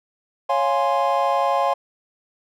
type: chord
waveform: triangle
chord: Db major seventh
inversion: none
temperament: equal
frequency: 554.4 / 698.5 / 830.6 / 1046.5 Hz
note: Db5 / F5 / Ab5 / C6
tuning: 0 / 0 / 0 / 0 cents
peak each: -21 dBFS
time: 0.49-1.74 s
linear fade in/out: 10 ms
effects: none